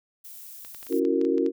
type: noise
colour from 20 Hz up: violet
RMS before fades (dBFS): -43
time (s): 0.24-1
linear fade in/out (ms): 10
type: clicks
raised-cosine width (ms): 0.2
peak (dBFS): -27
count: 10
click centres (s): 0.649 / 0.747 / 0.829 / 0.868 / 0.926 / 1.051 / 1.214 / 1.25 / 1.381 / 1.463
type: chord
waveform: sine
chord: F# dominant seventh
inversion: second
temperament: just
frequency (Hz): 277.5 / 333 / 370 / 462.5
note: C#4 / E4 / F#4 / A#4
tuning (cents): +2 / +18 / 0 / -14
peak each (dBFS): -26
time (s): 0.89-1.52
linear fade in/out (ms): 50
effects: none